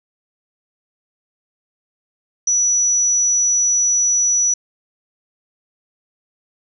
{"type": "tone", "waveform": "sine", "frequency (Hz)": 5900, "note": "F#8", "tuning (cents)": -6, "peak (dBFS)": -13, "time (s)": [2.47, 4.54], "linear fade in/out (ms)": 5, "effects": []}